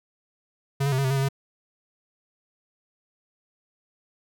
square tone with pitch steps, 138 / 141.7 / 130.6 / 138.1 / 131 / 137.6 / 135.1 / 137.5 Hz, C#3 / C#3 / C3 / C#3 / C3 / C#3 / C#3 / C#3, -7 / +38 / -3 / -6 / +2 / -12 / -44 / -14 cents, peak -22 dBFS, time 0.8-1.288 s, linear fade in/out 10 ms, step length 61 ms, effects none

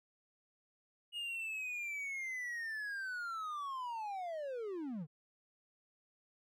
triangle linear sweep, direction down, 2882 to 138.59 Hz, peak -37 dBFS, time 1.12-5.07 s, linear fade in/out 50 ms, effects none

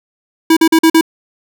square tone bursts, 324.1 Hz, E4, 29 cents flat, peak -6 dBFS, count 5, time 0.5-1.011 s, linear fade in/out 5 ms, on 67 ms, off 44 ms, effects none

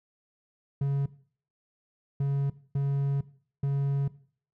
triangle tone bursts at uneven times, 139.4 Hz, C#3, 10 cents sharp, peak -22 dBFS, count 4, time 0.81-1.06 / 2.2-2.5 / 2.75-3.21 / 3.63-4.08 s, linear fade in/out 5 ms, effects noise-tail reverb RT60 0.5 s tail -18 dB re dry

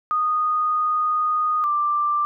sine tone pair in turn, 1236 / 1180.5 Hz, D#6 / D6, -12 / +9 cents, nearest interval minor second, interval 79 cents, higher first, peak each -18 dBFS, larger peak neither, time 0.11-1.64 / 1.64-2.25 s, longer first, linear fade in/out 0 ms, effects none

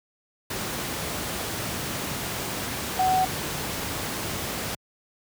sine tone in noise, 748 Hz, F#5, 19 cents sharp, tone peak -19 dBFS, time 2.99-3.25 s, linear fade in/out 5 ms, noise pink, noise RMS -30 dBFS, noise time 0.5-4.75 s, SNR +8 dB, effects high-pass 80 Hz 12 dB/octave

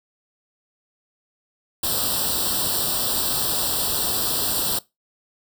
white noise with comb filter, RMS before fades -23 dBFS, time 1.83-4.79 s, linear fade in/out 5 ms, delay 0.23 ms, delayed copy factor +1, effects noise-tail reverb RT60 0.2 s tail -21 dB re dry

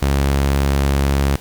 sawtooth tone, 69.3 Hz, C#2, in tune, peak -10 dBFS, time 0.02-1.36 s, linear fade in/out 5 ms, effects pink hiss -40 dBFS RMS until 1.4 s

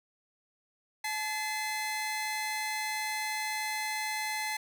sawtooth tone pair together, 860.8 / 2053 Hz, A5 / C7, -38 / -33 cents, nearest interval octave + minor third, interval 1505 cents, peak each -31 / -31 dBFS, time 1.04-4.57 s, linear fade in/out 5 ms, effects none

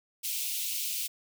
white high-pass noise, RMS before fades -33 dBFS, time 0.23-1.08 s, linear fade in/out 20 ms, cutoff 2400 Hz, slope 48 dB/octave, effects none

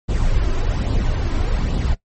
brown noise with flanger, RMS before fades -18 dBFS, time 0.08-1.95 s, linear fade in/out 20 ms, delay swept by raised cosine 0.23 to 3.13 ms, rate 1.2 Hz, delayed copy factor +0.5, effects noise-tail reverb RT60 0.1 s tail -17 dB re dry + MP3 32 kbps

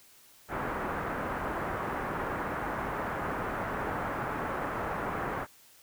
white low-pass noise, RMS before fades -34 dBFS, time 0.48-5.47 s, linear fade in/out 50 ms, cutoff 1500 Hz, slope 24 dB/octave, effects white hiss -58 dBFS RMS until 5.82 s

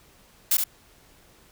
blue noise with echo, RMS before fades -20 dBFS, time 0.51-0.57 s, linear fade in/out 5 ms, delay 70 ms, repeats 1, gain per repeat -5 dB, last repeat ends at 0.64 s, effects pink hiss -56 dBFS RMS until 1.51 s

